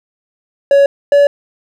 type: tone pair in turn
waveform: triangle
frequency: 560 / 571.1 Hz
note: C#5 / D5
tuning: +18 / -49 cents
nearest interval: unison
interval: 33 cents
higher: second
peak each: -3 dBFS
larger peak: neither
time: 0.71-0.86 / 1.12-1.27 s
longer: neither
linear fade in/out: 2 ms
effects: none